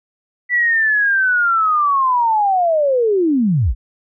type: linear sweep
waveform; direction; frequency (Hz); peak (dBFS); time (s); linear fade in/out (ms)
sine; down; 1975.5 to 36.71; -12; 0.49-3.75; 50
effects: none